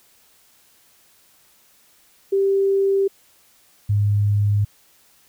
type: tone pair in turn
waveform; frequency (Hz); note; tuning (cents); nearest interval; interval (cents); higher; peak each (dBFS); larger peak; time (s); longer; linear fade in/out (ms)
sine; 392 / 102.81; G4 / G#2; 0 / -17; octave + major seventh; 2317; first; -15; neither; 2.32-3.08 / 3.89-4.65; neither; 10
effects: white hiss -56 dBFS RMS until 5.28 s